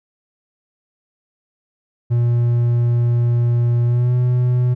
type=tone with pitch glide; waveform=triangle; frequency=119.4 to 124.04 Hz; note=A#2 to B2; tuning=+42 to +8 cents; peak=-11 dBFS; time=2.1-4.75 s; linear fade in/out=20 ms; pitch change=+66 cents; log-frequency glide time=3.85-4.14 s; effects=none